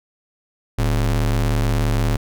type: ring-modulated tone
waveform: square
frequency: 77.78 Hz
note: D#2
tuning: in tune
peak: -14 dBFS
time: 0.78-2.17 s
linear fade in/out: 10 ms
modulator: 34.7 Hz
effects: none